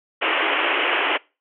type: band-pass noise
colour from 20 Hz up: white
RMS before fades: -21 dBFS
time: 0.21-1.18 s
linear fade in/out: 20 ms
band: 290 to 3100 Hz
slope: 96 dB/octave
effects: noise-tail reverb RT60 0.3 s tail -24 dB re dry